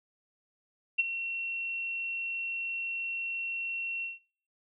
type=tone with ADSR envelope; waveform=sine; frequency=2723 Hz; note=F7; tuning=44 cents flat; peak=-20 dBFS; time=0.98-4.19 s; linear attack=15 ms; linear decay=27 ms; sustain=-12 dB; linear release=160 ms; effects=noise-tail reverb RT60 0.5 s tail -20 dB re dry